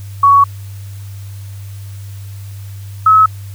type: tone pair in turn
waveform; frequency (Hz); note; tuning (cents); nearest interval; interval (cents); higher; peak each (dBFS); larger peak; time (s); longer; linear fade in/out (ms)
sine; 1120 / 1288.1; C#6 / E6; +18 / -40; major second; 242; second; -4; neither; 0.23-0.44 / 3.06-3.26; first; 5
effects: added 99 Hz sine -26 dBFS peak until 3.54 s + white hiss -43 dBFS RMS until 3.54 s